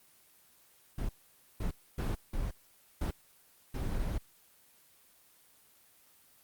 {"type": "noise bursts at uneven times", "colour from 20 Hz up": "brown", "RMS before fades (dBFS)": -33, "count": 6, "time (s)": [[0.98, 1.09], [1.6, 1.71], [1.98, 2.15], [2.33, 2.51], [3.01, 3.11], [3.74, 4.18]], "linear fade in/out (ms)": 5, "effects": ["white hiss -63 dBFS RMS until 6.43 s", "Opus 24 kbps"]}